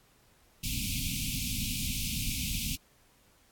pink band-stop noise, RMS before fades -33 dBFS, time 0.63-2.76 s, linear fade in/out 10 ms, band 270 to 2300 Hz, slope 96 dB/octave, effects pink hiss -64 dBFS RMS until 3.51 s + AAC 64 kbps

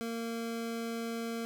25% pulse tone, 230 Hz, A#3, 23 cents flat, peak -31 dBFS, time 0.01-1.45 s, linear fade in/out 0 ms, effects none

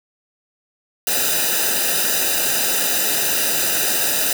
white noise with comb filter, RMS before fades -19 dBFS, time 1.07-4.33 s, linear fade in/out 2 ms, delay 0.91 ms, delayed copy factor -1, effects none

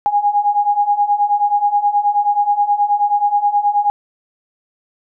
sine beating tone pair, 816 / 825.4 Hz, G#5 / G#5, -31 / -11 cents, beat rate 9.4 Hz, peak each -17 / -14 dBFS, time 0.06-3.9 s, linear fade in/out 0 ms, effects none

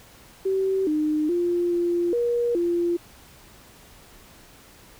sine tone with pitch steps, 383.7 / 305.2 / 349.2 / 346.8 / 476.5 / 345.2 Hz, G4 / D#4 / F4 / F4 / A#4 / F4, -37 / -33 / 0 / -12 / +38 / -20 cents, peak -20 dBFS, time 0.45-2.97 s, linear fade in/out 10 ms, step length 420 ms, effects pink hiss -50 dBFS RMS until 4.99 s

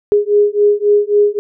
sine beating tone pair, 411.3 / 415 Hz, G#4 / G#4, -17 / -1 cents, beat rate 3.7 Hz, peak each -12 dBFS, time 0.12-1.39 s, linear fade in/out 0 ms, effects none

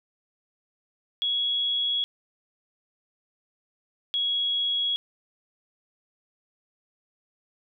sine tone pair in turn, 3341 / 3328 Hz, G#7 / G#7, +10 / +3 cents, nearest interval unison, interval 7 cents, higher first, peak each -23 dBFS, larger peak neither, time 1.22-2.04 / 4.14-4.96 s, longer neither, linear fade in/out 0 ms, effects none

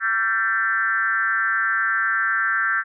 sine tone with frequency modulation, 1568 Hz, G6, in tune, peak -18 dBFS, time 0-2.84 s, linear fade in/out 50 ms, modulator 212 Hz, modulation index 1.2, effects none

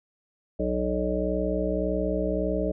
harmonic tone, 61.74 Hz, B1, in tune, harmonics 1 / 3 / 5 / 7 / 9 / 10, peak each -31 / -31 / -31 / -31 / -31 / -31 dBFS, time 0.59-2.72 s, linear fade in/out 10 ms, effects none

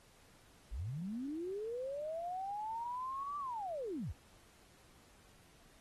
sine linear two-way sweep, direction up then down, 42.43 to 1174.7 to 42.43 Hz, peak -38 dBFS, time 0.71-4.13 s, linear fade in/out 20 ms, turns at 3.38 s, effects pink hiss -65 dBFS RMS until 5.8 s + AAC 32 kbps

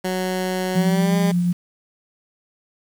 15% pulse tone with pitch glide, 185 to 201.7 Hz, F#3 to G3, 0 to +50 cents, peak -15 dBFS, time 0.04-1.32 s, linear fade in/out 10 ms, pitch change +150 cents, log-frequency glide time 0.74-1.16 s
sine tone with tremolo, 176 Hz, F3, 14 cents sharp, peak -15 dBFS, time 0.75-1.53 s, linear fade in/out 10 ms, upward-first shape triangle, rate 8.4 Hz, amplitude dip 30%
effects 7-bit

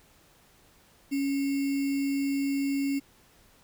sine tone with sample-and-hold, 277.2 Hz, C#4, in tune, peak -25 dBFS, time 1.11-3 s, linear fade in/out 20 ms, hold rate 2450 Hz, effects pink hiss -60 dBFS RMS until 3.63 s

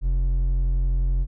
sine tone with hard clipping, 44.16 Hz, F1, 20 cents sharp, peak -20 dBFS, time 0.01-1.27 s, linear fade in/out 50 ms, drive 5 dB, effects none

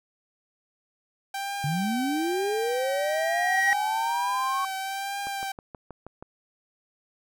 sawtooth tone with vibrato, 784 Hz, G5, in tune, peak -26 dBFS, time 1.34-5.52 s, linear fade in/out 5 ms, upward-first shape triangle, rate 1.1 Hz, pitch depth 41 cents each way
sine linear sweep, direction up, 136.5 to 1108.7 Hz, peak -25 dBFS, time 1.64-4.65 s, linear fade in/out 2 ms
triangle tone with exponential growth, 1900 Hz, A#6, 33 cents sharp, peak -17 dBFS, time 2.16-3.73 s, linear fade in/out 0 ms, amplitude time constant 340 ms
click train, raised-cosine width 1 ms, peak -26 dBFS, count 7, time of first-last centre 5.27-6.225 s, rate 6.28 Hz
effects none

